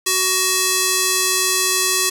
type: tone with band-pass filter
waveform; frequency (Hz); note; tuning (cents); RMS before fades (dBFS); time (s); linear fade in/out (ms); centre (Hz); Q
square; 373.5; F#4; +16; -18; 0.06-2.1; 10; 8200; 0.82
effects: none